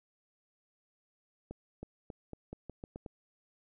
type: accelerating click train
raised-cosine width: 2 ms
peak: -29 dBFS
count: 9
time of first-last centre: 1.51-3.062 s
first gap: 320 ms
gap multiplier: 0.85
effects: none